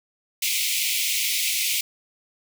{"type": "high-pass noise", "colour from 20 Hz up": "pink", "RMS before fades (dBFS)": -24, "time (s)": [0.42, 1.81], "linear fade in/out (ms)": 5, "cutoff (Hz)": 2100, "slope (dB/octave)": 96, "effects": []}